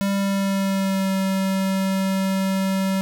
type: tone with pitch glide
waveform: square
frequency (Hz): 197.7 to 191.96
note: G3 to G3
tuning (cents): +15 to -36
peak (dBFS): -20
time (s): 0.01-3.01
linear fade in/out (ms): 0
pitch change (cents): -51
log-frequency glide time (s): 0.12-1.13
effects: none